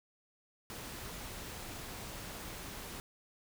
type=noise; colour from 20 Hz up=pink; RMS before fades=-45 dBFS; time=0.7-3 s; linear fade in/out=0 ms; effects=none